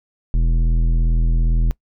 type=tone with tanh clipping; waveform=sine; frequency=41.2 Hz; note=E1; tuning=in tune; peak=-15 dBFS; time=0.34-1.71 s; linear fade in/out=0 ms; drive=12 dB; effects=noise-tail reverb RT60 0.1 s tail -22 dB re dry